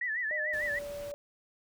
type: tone with vibrato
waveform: sine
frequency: 1854 Hz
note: A#6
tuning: 10 cents flat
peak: -30 dBFS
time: 0.01-0.79 s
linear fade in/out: 5 ms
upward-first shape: sine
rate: 6.7 Hz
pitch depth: 130 cents each way
type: tone with pitch glide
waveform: sine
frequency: 610 to 576.4 Hz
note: D#5 to D5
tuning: -34 to -33 cents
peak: -37 dBFS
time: 0.31-1.14 s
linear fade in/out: 0 ms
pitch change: -99 cents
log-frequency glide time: 0.56-0.73 s
type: noise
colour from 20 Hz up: pink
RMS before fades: -49 dBFS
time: 0.53-1.12 s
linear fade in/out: 5 ms
effects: none